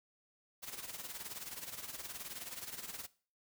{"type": "noise with tremolo", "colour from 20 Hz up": "white", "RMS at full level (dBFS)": -43, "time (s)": [0.62, 3.07], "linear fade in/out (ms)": 20, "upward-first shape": "sine", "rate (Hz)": 19, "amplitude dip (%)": 70, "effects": ["noise-tail reverb RT60 0.4 s tail -19 dB re dry"]}